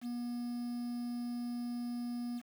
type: tone with quantisation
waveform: triangle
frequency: 240.9 Hz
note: B3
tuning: 43 cents flat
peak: -34 dBFS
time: 0.01-2.42 s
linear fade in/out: 50 ms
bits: 9
effects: none